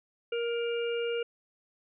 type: harmonic tone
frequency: 469.6 Hz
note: A#4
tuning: 13 cents sharp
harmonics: 1 / 3 / 5 / 6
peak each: -29 / -41 / -43 / -40 dBFS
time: 0.32-1.23 s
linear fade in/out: 5 ms
effects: none